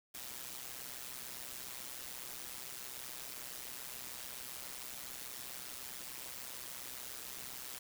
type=noise with amplitude modulation; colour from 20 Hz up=white; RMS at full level=-43 dBFS; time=0.14-7.79 s; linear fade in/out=10 ms; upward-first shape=sine; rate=127 Hz; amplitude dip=75%; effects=none